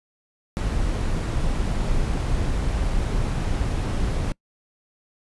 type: noise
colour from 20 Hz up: brown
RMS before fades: -23 dBFS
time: 0.57-4.32 s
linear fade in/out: 0 ms
effects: noise-tail reverb RT60 0.1 s tail -25 dB re dry + resampled to 24000 Hz